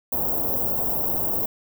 white band-stop noise, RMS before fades -24 dBFS, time 0.12-1.46 s, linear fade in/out 5 ms, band 820 to 16000 Hz, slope 24 dB/octave, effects none

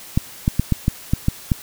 clicks, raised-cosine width 5 ms, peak -3 dBFS, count 8, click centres 0.175 / 0.479 / 0.596 / 0.723 / 0.881 / 1.135 / 1.284 / 1.518 s, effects white hiss -39 dBFS RMS until 1.62 s

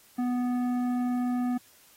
triangle tone with tanh clipping, 246.9 Hz, B3, in tune, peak -27 dBFS, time 0.18-1.58 s, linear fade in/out 10 ms, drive 15 dB, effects white hiss -58 dBFS RMS until 1.96 s + AAC 48 kbps

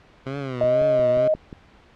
15% pulse tone with vibrato, 130.81 Hz, C3, in tune, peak -21 dBFS, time 0.26-1.28 s, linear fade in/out 5 ms, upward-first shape triangle, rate 2.1 Hz, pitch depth 160 cents each way
sine tone, 623 Hz, D#5, 2 cents sharp, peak -16 dBFS, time 0.61-1.34 s, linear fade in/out 2 ms
click train, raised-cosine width 3 ms, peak -23 dBFS, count 6, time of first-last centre 0.64-1.528 s, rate 5.63 Hz
effects pink hiss -52 dBFS RMS until 1.95 s + low-pass 3000 Hz 12 dB/octave

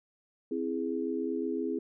sine chord, C augmented, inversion none, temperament equal, 261.6 / 329.6 / 415.3 Hz, C4 / E4 / G#4, 0 / 0 / 0 cents, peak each -34 dBFS, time 0.51-1.79 s, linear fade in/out 5 ms, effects none

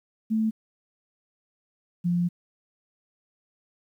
sine tone pair in turn, 220 / 174.61 Hz, A3 / F3, 0 / 0 cents, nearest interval major third, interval 400 cents, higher first, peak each -21 dBFS, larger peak neither, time 0.3-0.51 / 2.04-2.29 s, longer second, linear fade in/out 20 ms, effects 10-bit

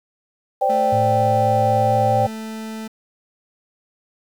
sine chord, C suspended second, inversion none, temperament equal, 523.3 / 587.3 / 784 Hz, C5 / D5 / G5, 0 / 0 / 0 cents, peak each -21 / -22 / -17 dBFS, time 0.61-2.27 s, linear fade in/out 10 ms
40% pulse tone, 220 Hz, A3, in tune, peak -27 dBFS, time 0.69-2.88 s, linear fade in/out 10 ms
sine tone with pitch glide, 110.2 to 111.87 Hz, A2 to A2, +3 to +29 cents, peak -21 dBFS, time 0.92-2.27 s, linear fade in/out 10 ms, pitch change +26 cents, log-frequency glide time 1.77-1.89 s
effects 8-bit

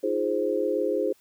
sine chord, F minor seventh, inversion third, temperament equal, 311.1 / 349.2 / 415.3 / 523.3 Hz, Eb4 / F4 / Ab4 / C5, 0 / 0 / 0 / 0 cents, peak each -31 / -30 / -27 / -27 dBFS, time 0.03-1.13 s, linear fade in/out 10 ms, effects white hiss -62 dBFS RMS until 1.2 s

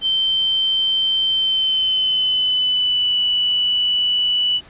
sine tone with pitch glide, 3106 to 2962 Hz, G7 to F#7, -17 to +1 cents, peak -15 dBFS, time 0.01-4.61 s, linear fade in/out 50 ms, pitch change -82 cents, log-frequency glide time 1.29-3.18 s, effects pink hiss -45 dBFS RMS until 4.69 s + resampled to 8000 Hz

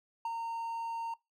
triangle tone with ADSR envelope, 919 Hz, A#5, 25 cents flat, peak -29 dBFS, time 0.25-1.14 s, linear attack 4 ms, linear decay 32 ms, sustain -4 dB, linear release 4 ms, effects noise-tail reverb RT60 0.2 s tail -21 dB re dry

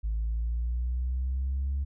sine linear sweep, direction up, 53.2 to 70 Hz, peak -25 dBFS, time 0.03-1.85 s, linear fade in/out 20 ms, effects tanh soft clip ceiling -24 dBFS

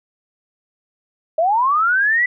sine linear sweep, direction up, 616 to 2000 Hz, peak -13 dBFS, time 1.38-2.26 s, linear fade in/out 5 ms, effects none

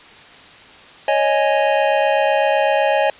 square chord, C# suspended second, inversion none, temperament equal, 554.4 / 622.3 / 830.6 Hz, C#5 / D#5 / G#5, 0 / 0 / 0 cents, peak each -19 dBFS, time 1.08-3.1 s, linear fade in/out 2 ms, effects white hiss -42 dBFS RMS until 3.19 s + resampled to 8000 Hz

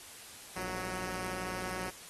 5% pulse tone pair together, 58.27 / 185 Hz, A#1 / F#3, 0 / 0 cents, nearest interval octave + minor sixth, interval 2000 cents, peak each -32 / -28 dBFS, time 0.56-1.9 s, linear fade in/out 5 ms, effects white hiss -50 dBFS RMS until 2.09 s + AAC 32 kbps

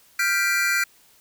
square chord, G dominant seventh, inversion third, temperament equal with one note detuned, 1396.9 / 1568 / 1975.5 / 2371 Hz, F6 / G6 / B6 / D7, 0 / 0 / 0 / +16 cents, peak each -26 dBFS, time 0.19-0.84 s, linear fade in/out 5 ms, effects white hiss -56 dBFS RMS until 1.2 s

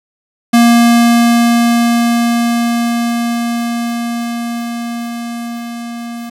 square tone with level ramp, 235.3 Hz, A#3, 16 cents sharp, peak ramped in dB -5 to -24 dBFS, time 0.53-6.3 s, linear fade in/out 10 ms, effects resampled to 32000 Hz + 7-bit

